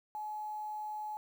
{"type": "tone with quantisation", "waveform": "sine", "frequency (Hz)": 850, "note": "G#5", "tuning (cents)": 40, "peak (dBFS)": -37, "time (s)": [0.15, 1.17], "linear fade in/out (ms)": 0, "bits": 10, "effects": []}